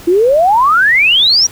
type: exponential sweep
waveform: sine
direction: up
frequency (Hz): 331.8 to 5880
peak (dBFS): -6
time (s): 0.07-1.47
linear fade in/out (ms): 10
effects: pink hiss -35 dBFS RMS until 1.51 s